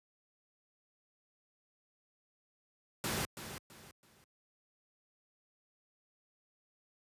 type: noise with echo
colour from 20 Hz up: pink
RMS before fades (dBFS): -35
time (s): 3.04-3.25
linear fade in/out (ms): 0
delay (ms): 330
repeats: 3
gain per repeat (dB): -10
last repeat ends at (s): 4.24
effects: high-pass 80 Hz 12 dB/octave + resampled to 32000 Hz